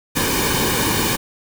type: noise with comb filter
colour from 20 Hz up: pink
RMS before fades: -19 dBFS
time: 0.15-1.17 s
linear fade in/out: 20 ms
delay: 1.5 ms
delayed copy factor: -0.7
effects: none